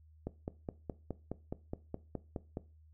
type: click train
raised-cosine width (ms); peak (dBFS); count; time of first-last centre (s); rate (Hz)
2; -24; 12; 0.27-2.571; 4.78
effects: noise-tail reverb RT60 0.3 s tail -18 dB re dry + added 78 Hz sine -58 dBFS peak until 2.93 s